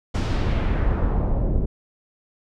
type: noise with low-pass filter sweep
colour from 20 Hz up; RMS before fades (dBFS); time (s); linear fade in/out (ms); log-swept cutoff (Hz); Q
brown; -21; 0.14-1.66; 10; 6700 to 390; 1.1
effects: none